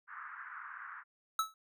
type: band-pass noise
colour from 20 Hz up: white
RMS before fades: -47 dBFS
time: 0.07-1.04 s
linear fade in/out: 50 ms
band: 1100 to 1700 Hz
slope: 48 dB/octave
type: tone with exponential decay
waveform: square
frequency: 1303 Hz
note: E6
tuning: 20 cents flat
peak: -27 dBFS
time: 1.39-1.54 s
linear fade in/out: 2 ms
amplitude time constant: 32 ms
effects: none